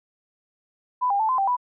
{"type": "tone with pitch steps", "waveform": "sine", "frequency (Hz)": [997, 802, 878, 1028, 783, 987], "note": ["B5", "G5", "A5", "C6", "G5", "B5"], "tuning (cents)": [16, 39, -4, -31, -2, -1], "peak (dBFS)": -19, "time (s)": [1.01, 1.568], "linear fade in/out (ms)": 20, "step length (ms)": 93, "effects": []}